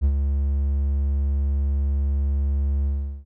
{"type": "tone with ADSR envelope", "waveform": "triangle", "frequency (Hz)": 70, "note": "C#2", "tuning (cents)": 18, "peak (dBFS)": -12, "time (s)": [0.01, 3.25], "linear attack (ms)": 36, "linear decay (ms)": 69, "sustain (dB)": -5, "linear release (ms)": 390, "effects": []}